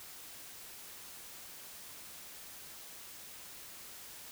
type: silence
effects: white hiss -50 dBFS RMS until 4.31 s